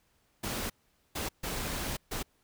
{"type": "noise bursts at uneven times", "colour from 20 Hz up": "pink", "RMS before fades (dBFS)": -35, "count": 4, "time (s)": [[0.43, 0.7], [1.15, 1.29], [1.43, 1.97], [2.11, 2.23]], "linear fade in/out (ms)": 10, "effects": ["pink hiss -71 dBFS RMS until 2.43 s"]}